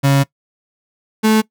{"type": "tone pair in turn", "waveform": "35% pulse", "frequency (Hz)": [138.59, 217.9], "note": ["C#3", "A3"], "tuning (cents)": [0, -17], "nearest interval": "minor sixth", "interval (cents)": 783, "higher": "second", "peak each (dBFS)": -8, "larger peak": "neither", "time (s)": [[0.03, 0.24], [1.23, 1.42]], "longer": "first", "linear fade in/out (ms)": 20, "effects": ["noise-tail reverb RT60 0.1 s tail -21 dB re dry"]}